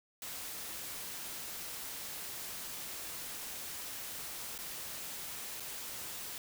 white noise with dropouts, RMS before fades -43 dBFS, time 0.22-6.38 s, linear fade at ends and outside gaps 1 ms, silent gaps 4.579-4.588 / 5.599-5.604 s, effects none

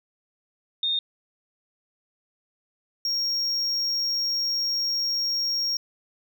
sine / triangle tone pair in turn, 3667 / 5573 Hz, A#7 / F8, -29 / -5 cents, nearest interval perfect fifth, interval 724 cents, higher second, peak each -22 / -22 dBFS, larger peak neither, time 0.83-0.99 / 3.05-5.77 s, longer second, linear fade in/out 2 ms, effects none

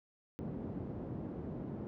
pink band-pass noise, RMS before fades -42 dBFS, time 0.39-1.87 s, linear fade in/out 0 ms, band 120 to 360 Hz, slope 12 dB/octave, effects none

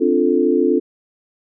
sine chord, D minor seventh, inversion third, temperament equal, 261.6 / 293.7 / 349.2 / 440 Hz, C4 / D4 / F4 / A4, 0 / 0 / 0 / 0 cents, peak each -19 / -19 / -17 / -18 dBFS, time 0-0.8 s, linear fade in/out 20 ms, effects none

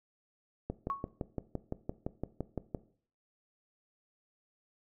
click train, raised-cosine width 2 ms, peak -21 dBFS, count 13, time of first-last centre 0.7-2.748 s, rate 5.86 Hz
sine tone with exponential decay, 1107 Hz, C#6, 3 cents flat, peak -28 dBFS, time 0.9-1.08 s, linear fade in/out 0 ms, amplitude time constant 38 ms
effects noise-tail reverb RT60 0.5 s tail -17 dB re dry

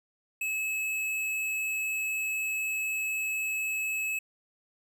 sine tone with tanh clipping, 2588 Hz, E7, 32 cents flat, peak -30 dBFS, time 0.41-4.19 s, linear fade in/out 5 ms, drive 17 dB, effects none

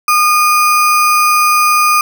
sine tone with sample-and-hold, 1219 Hz, D#6, 36 cents flat, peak -7 dBFS, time 0.08-2.01 s, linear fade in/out 2 ms, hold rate 3675 Hz, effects none

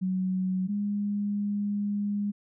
sine tone pair in turn, 186.3 / 204.5 Hz, F#3 / G#3, +12 / -26 cents, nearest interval major second, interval 162 cents, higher second, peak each -25 / -26 dBFS, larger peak first, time 0.01-0.68 / 0.68-2.32 s, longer second, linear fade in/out 20 ms, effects none

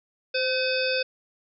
harmonic tone with a mistuned harmonic, 510 Hz, C5, 44 cents flat, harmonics 1 / 3 / 5 / 7 / 9 / 10, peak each -26 / -31 / -29 / -34 / -32 / -33 dBFS, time 0.34-1.03 s, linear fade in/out 10 ms, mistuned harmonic 1, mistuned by +28 cents, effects none

